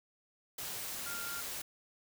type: tone in noise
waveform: sine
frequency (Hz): 1396.9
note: F6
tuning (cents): 0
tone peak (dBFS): -42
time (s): 1.06-1.41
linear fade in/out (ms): 5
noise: white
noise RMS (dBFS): -41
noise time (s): 0.58-1.62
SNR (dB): -4
effects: none